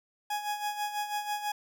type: tone with tremolo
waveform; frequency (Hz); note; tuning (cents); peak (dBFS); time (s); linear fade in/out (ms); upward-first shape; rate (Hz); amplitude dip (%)
40% pulse; 833; G#5; +5; -28; 0.3-1.52; 5; sine; 6.1; 65
effects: none